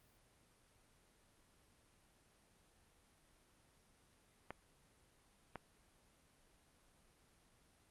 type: clicks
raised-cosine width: 0.5 ms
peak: -29 dBFS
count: 2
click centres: 4.506 / 5.557 s
effects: pink hiss -71 dBFS RMS until 7.9 s + Opus 32 kbps